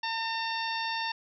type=harmonic tone; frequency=906 Hz; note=A#5; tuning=50 cents flat; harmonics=1 / 2 / 3 / 4 / 5 / 6; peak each=-33 / -36 / -38 / -39 / -40 / -41 dBFS; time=0.03-1.12 s; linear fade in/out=5 ms; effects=none